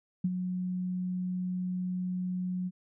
sine tone with ADSR envelope, 182.2 Hz, F#3, 26 cents flat, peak -23 dBFS, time 0.24-2.71 s, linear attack 7 ms, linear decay 42 ms, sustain -7 dB, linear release 41 ms, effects none

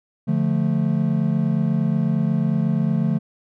triangle chord, D minor, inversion none, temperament equal with one note detuned, 146.24 / 174.61 / 220 Hz, D3 / F3 / A3, -7 / 0 / 0 cents, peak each -20 dBFS, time 0.27-3.19 s, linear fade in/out 20 ms, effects none

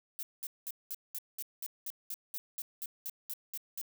violet noise bursts, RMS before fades -39 dBFS, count 16, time 0.19-3.814 s, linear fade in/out 0 ms, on 39 ms, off 200 ms, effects none

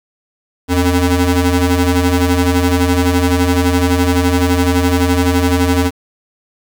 30% pulse ring-modulated tone, 177.2 Hz, F3, 25 cents sharp, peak -5 dBFS, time 0.68-5.91 s, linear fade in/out 50 ms, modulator 94.5 Hz, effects 7-bit

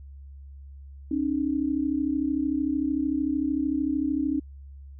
sine tone pair together, 272 / 305.3 Hz, C#4 / D#4, -33 / -33 cents, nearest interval major second, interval 200 cents, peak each -26 dBFS, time 1.11-4.4 s, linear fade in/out 5 ms, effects added 69 Hz sine -41 dBFS peak until 4.99 s

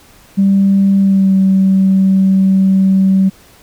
sine tone with pitch glide, 196 to 191.52 Hz, G3 to G3, 0 to -40 cents, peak -6 dBFS, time 0.37-3.3 s, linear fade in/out 20 ms, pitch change -40 cents, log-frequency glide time 0.99-1.34 s, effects tanh soft clip ceiling -2 dBFS + pink hiss -44 dBFS RMS until 3.62 s

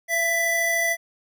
square tone pair together, 673 / 1985.5 Hz, E5 / B6, +36 / +9 cents, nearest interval octave + perfect fifth, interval 1873 cents, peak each -27 / -22 dBFS, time 0.08-0.97 s, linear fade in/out 50 ms, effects none

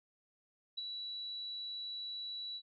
sine tone with ADSR envelope, 3931 Hz, B7, 9 cents flat, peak -35 dBFS, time 0.77-2.62 s, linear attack 14 ms, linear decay 15 ms, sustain -5 dB, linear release 60 ms, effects none

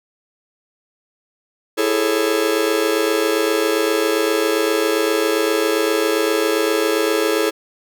45% pulse chord, A major seventh, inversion second, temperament just, 330 / 412.5 / 440 / 550 Hz, E4 / G#4 / A4 / C#5, +2 / -12 / 0 / -14 cents, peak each -22 / -22 / -20 / -24 dBFS, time 1.77-7.51 s, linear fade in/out 20 ms, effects none

